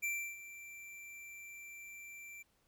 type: tone with ADSR envelope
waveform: square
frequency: 2349 Hz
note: D7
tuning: in tune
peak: -34 dBFS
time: 0.02-2.43 s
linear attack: 21 ms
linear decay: 320 ms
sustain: -15 dB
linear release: 13 ms
effects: pink hiss -75 dBFS RMS until 2.67 s